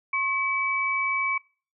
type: tone pair together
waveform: sine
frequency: 1081 / 2288 Hz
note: C#6 / D7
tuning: -44 / -46 cents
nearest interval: octave + minor second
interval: 1298 cents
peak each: -28 / -24 dBFS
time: 0.13-1.38 s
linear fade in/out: 5 ms
effects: noise-tail reverb RT60 0.4 s tail -24 dB re dry